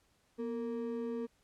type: ring-modulated tone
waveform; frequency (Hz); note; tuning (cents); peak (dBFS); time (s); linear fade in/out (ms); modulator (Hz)
triangle; 350; F4; +4; -30; 0.38-1.27; 20; 109
effects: pink hiss -72 dBFS RMS until 1.43 s + low-pass 11000 Hz 12 dB/octave